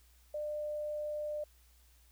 sine tone, 599 Hz, D5, 34 cents sharp, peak -35 dBFS, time 0.34-1.44 s, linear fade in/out 5 ms, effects added 60 Hz sine -62 dBFS peak until 2.11 s + white hiss -68 dBFS RMS until 2.11 s

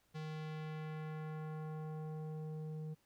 square tone with low-pass filter sweep, 155.56 Hz, D#3, in tune, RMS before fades -44 dBFS, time 0.14-2.95 s, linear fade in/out 20 ms, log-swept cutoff 4700 to 360 Hz, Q 1, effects pink hiss -75 dBFS RMS until 3.05 s

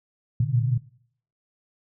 sine tone cluster, 113.8 / 119 / 125.6 / 146.5 Hz, A#2 / A#2 / B2 / D3, -41 / +36 / +30 / -4 cents, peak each -27 / -24 / -26 / -27 dBFS, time 0.4-0.78 s, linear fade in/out 5 ms, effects noise-tail reverb RT60 0.6 s tail -20 dB re dry

